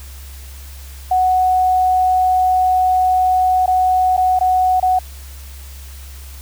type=tone with dropouts; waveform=sine; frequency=740 Hz; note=F#5; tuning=in tune; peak=-11 dBFS; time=1.11-4.99 s; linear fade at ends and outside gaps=5 ms; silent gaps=3.661-3.677 / 4.167-4.176 / 4.391-4.409 / 4.8-4.826 s; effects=added 68 Hz sine -32 dBFS peak until 6.41 s + white hiss -41 dBFS RMS until 6.41 s